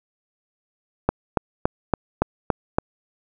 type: click train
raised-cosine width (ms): 1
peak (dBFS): -3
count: 7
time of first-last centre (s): 1.09-2.785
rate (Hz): 3.54
effects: none